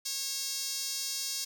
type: tone with high-pass filter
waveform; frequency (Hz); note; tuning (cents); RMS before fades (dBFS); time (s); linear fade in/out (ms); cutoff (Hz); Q
sawtooth; 545; C#5; -29; -35; 0.05-1.45; 10; 5200; 2
effects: none